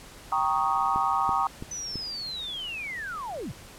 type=chord; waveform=sine; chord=Eb dominant seventh; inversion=first; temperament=equal; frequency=784 / 932.3 / 1108.7 / 1244.5 Hz; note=G5 / Bb5 / Db6 / Eb6; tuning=0 / 0 / 0 / 0 cents; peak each=-28 dBFS; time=0.32-1.47 s; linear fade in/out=2 ms
type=click train; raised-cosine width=3 ms; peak=-22 dBFS; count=4; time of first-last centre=0.96-1.957 s; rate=3.01 Hz
type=linear sweep; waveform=sine; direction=down; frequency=6070 to 82.5 Hz; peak=-32 dBFS; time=1.71-3.52 s; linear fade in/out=5 ms
effects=pink hiss -47 dBFS RMS until 3.78 s + low-pass 12000 Hz 12 dB/octave